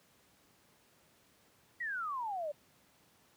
sine exponential sweep, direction down, 1975.5 to 569 Hz, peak -35 dBFS, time 1.8-2.52 s, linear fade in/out 10 ms, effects pink hiss -67 dBFS RMS until 3.36 s + high-pass 100 Hz 12 dB/octave

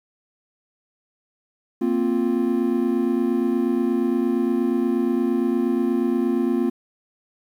triangle chord, Bb suspended second, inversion none, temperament equal, 233.1 / 261.6 / 349.2 Hz, Bb3 / C4 / F4, 0 / 0 / 0 cents, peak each -21 dBFS, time 1.81-6.7 s, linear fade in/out 10 ms, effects 9-bit

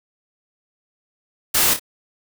white noise with echo, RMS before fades -17 dBFS, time 1.54-1.74 s, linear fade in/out 10 ms, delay 28 ms, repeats 2, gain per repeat -8 dB, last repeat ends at 1.796 s, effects none

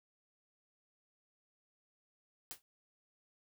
white noise with exponential decay, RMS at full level -41 dBFS, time 2.51-2.62 s, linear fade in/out 0 ms, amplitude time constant 22 ms, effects none

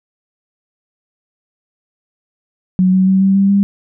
sine tone with pitch steps, 185 / 187.8 / 190.64 / 193.53 / 196.45 / 199.43 Hz, F#3 / F#3 / G3 / G3 / G3 / G3, 0 / +26 / -48 / -22 / +4 / +30 cents, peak -8 dBFS, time 2.79-3.63 s, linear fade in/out 0 ms, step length 140 ms, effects none

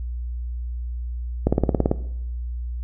click train, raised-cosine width 2 ms, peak -4 dBFS, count 9, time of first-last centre 1.47-1.914 s, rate 18 Hz, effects noise-tail reverb RT60 0.8 s tail -17 dB re dry + added 60 Hz sine -26 dBFS peak until 2.83 s

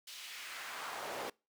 brown noise with high-pass filter sweep, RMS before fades -44 dBFS, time 0.07-1.3 s, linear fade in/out 5 ms, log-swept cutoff 3800 to 510 Hz, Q 1.3, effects noise-tail reverb RT60 0.3 s tail -26 dB re dry

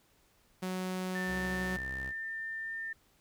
sawtooth tone, 185 Hz, F#3, in tune, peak -30 dBFS, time 0.62-1.77 s, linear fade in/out 10 ms
sine tone with pitch glide, 1784 to 1800.6 Hz, A6 to A6, +23 to +39 cents, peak -36 dBFS, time 1.15-2.93 s, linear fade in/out 5 ms, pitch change +16 cents, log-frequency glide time 1.33-2.51 s
sawtooth tone with vibrato, 65.41 Hz, C2, in tune, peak -38 dBFS, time 1.26-2.13 s, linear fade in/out 50 ms, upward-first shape sine, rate 1.7 Hz, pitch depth 18 cents each way
effects pink hiss -68 dBFS RMS until 3.2 s

